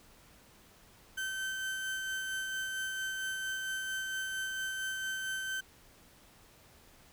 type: tone with tremolo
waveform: 35% pulse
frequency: 1543 Hz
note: G6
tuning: 28 cents flat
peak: -32 dBFS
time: 1.17-5.61 s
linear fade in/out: 10 ms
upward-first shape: sine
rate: 4.4 Hz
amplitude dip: 25%
effects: pink hiss -60 dBFS RMS until 7.12 s